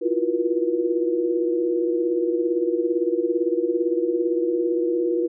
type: tone cluster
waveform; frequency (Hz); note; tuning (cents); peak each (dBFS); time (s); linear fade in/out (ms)
sine; 327.1 / 345 / 362.6 / 480.4; E4 / F4 / F#4 / B4; -13 / -21 / -35 / -48; -27 / -23 / -26 / -25; 0.01-5.28; 20
effects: none